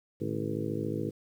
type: harmonic tone with a mistuned harmonic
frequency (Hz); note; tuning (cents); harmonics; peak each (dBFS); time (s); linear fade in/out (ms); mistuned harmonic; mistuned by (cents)
54; A1; -32; 2 / 3 / 4 / 5 / 6 / 7 / 8 / 9; -38 / -38 / -38 / -40 / -36 / -41 / -38 / -40; 0.2-1.11; 20; 3; -120
effects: 10-bit